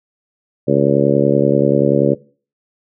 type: harmonic tone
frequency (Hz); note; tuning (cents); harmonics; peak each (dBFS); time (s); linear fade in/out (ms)
70.4; C#2; +27; 2 / 3 / 4 / 5 / 6 / 7 / 8; -18 / -18 / -18 / -18 / -18 / -18 / -18; 0.67-2.15; 20
effects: noise-tail reverb RT60 0.4 s tail -21 dB re dry